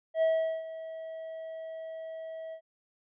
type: tone with ADSR envelope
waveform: triangle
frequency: 646 Hz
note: E5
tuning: 35 cents flat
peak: -20 dBFS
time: 0.14-2.61 s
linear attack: 80 ms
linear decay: 410 ms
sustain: -16 dB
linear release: 80 ms
effects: resampled to 8000 Hz